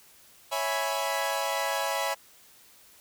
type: chord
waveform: sawtooth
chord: C# minor seventh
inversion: none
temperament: equal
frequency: 554.4 / 659.3 / 830.6 / 987.8 Hz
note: C#5 / E5 / G#5 / B5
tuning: 0 / 0 / 0 / 0 cents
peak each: -29 dBFS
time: 0.51-2.15 s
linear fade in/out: 20 ms
effects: white hiss -56 dBFS RMS until 3 s